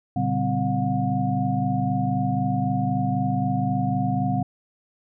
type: tone cluster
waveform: sine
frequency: 116.6 / 140.5 / 191.7 / 258.2 / 720 Hz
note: A#2 / C#3 / G3 / C4 / F#5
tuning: +1 / +24 / -38 / -23 / -47 cents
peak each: -27 dBFS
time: 0.16-4.43 s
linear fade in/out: 5 ms
effects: none